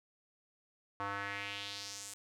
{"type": "tone with band-pass filter sweep", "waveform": "square", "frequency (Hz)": 100.4, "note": "G2", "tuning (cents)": 42, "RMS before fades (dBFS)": -42, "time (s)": [1, 2.14], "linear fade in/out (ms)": 0, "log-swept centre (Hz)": [1100, 8500], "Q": 2.4, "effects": []}